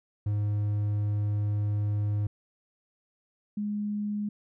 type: tone pair in turn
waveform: triangle / sine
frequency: 103.83 / 207.7 Hz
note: G#2 / G#3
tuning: 0 / 0 cents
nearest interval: octave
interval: 1200 cents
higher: second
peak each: -23 / -28 dBFS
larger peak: first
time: 0.26-2.27 / 3.57-4.29 s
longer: first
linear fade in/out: 5 ms
effects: none